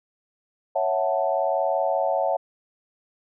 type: chord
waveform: sine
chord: F# minor seventh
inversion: second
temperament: equal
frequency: 554.4 / 659.3 / 740 / 880 Hz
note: C#5 / E5 / F#5 / A5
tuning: 0 / 0 / 0 / 0 cents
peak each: -25 / -25 / -26 / -29 dBFS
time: 0.75-2.37 s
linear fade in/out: 10 ms
effects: none